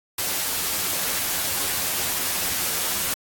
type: noise with comb filter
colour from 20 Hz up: white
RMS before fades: -25 dBFS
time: 0.18-3.14 s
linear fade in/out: 5 ms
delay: 11 ms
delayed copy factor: +0.6
effects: AAC 64 kbps